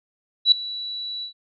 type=tone with ADSR envelope; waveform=sine; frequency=3935 Hz; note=B7; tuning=7 cents flat; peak=-8 dBFS; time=0.45-1.33 s; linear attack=69 ms; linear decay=3 ms; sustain=-20 dB; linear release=100 ms; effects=none